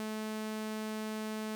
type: tone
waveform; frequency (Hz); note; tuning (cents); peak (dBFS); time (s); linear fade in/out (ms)
sawtooth; 216.6; A3; -27; -32; 0-1.55; 0
effects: 11-bit